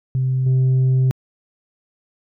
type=tone with level steps; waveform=sine; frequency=130 Hz; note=C3; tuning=11 cents flat; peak=-15 / -10 dBFS; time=0.15-1.11 s; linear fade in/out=0 ms; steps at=0.46 s; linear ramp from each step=5 ms; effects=tanh soft clip ceiling -12 dBFS